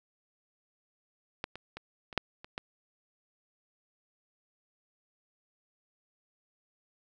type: clicks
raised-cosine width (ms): 0.3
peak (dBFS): -17 / -26 / -25 / -28 / -9 / -29 / -19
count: 7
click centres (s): 1.441 / 1.556 / 1.77 / 2.128 / 2.177 / 2.445 / 2.579
effects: none